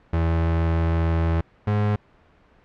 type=tone pair in turn; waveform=35% pulse; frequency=82.41 / 104.39 Hz; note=E2 / G#2; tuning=0 / +9 cents; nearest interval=major third; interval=409 cents; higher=second; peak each=-17 dBFS; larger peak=neither; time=0.13-1.41 / 1.67-1.96 s; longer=first; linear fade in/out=5 ms; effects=pink hiss -56 dBFS RMS until 2.64 s + low-pass 2000 Hz 12 dB/octave